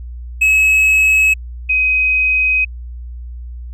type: tone pair in turn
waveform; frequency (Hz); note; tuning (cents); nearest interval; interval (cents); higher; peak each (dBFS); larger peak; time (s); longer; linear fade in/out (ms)
triangle / sine; 2571 / 2520; E7 / D#7; -44 / +21; unison; 35; first; -7 / -11; first; 0.41-1.34 / 1.69-2.65; second; 10
effects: added 60 Hz sine -26 dBFS peak until 3.73 s

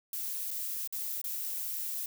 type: noise with dropouts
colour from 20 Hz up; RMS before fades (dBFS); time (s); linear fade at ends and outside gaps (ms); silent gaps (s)
violet; -36; 0.13-2.06; 2; 0.507-0.512 / 0.875-0.925 / 1.216-1.241
effects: none

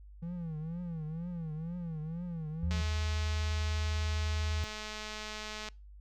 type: tone with vibrato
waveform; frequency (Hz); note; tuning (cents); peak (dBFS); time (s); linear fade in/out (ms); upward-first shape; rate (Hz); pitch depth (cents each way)
triangle; 164.81; E3; 0; -34; 0.22-2.82; 10; triangle; 2.1; 150
type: tone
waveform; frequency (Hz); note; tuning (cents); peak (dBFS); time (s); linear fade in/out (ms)
sine; 79; D#2; +27; -30; 2.63-4.64; 0
type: click train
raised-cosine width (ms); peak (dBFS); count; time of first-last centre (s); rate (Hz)
0.2; -24; 638; 2.71-5.687; 214
effects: noise-tail reverb RT60 0.3 s tail -26 dB re dry + added 50 Hz sine -49 dBFS peak until 6 s

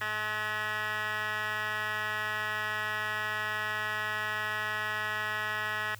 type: tone with band-pass filter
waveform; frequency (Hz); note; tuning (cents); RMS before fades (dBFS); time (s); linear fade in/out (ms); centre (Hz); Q
10% pulse; 213.3; G#3; +46; -33; 0.01-5.95; 2; 1900; 8.2
effects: added 106 Hz sine -48 dBFS peak until 5.99 s + white hiss -54 dBFS RMS until 5.99 s

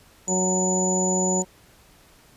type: harmonic tone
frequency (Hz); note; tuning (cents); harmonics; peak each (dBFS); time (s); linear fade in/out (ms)
185; F#3; 0; 1 / 2 / 3 / 4 / 5; -24 / -27 / -29 / -33 / -32; 0.27-1.45; 50
type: tone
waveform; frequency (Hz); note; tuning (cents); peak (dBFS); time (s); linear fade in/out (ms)
sine; 6970; A8; -17; -24; 0.28-1.42; 0
effects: pink hiss -54 dBFS RMS until 2.36 s + resampled to 32000 Hz

